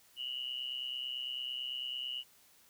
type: tone with amplitude modulation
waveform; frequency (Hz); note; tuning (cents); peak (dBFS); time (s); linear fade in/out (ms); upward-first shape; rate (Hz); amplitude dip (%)
sine; 2925; F#7; -21; -33; 0.16-2.24; 50; sine; 129; 80
effects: white hiss -64 dBFS RMS until 2.69 s